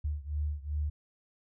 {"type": "beating tone pair", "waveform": "sine", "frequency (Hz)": [73.42, 76.02], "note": ["D2", "D#2"], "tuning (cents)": [0, -40], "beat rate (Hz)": 2.6, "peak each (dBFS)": [-33, -35], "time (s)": [0.04, 0.9], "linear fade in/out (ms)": 10, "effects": []}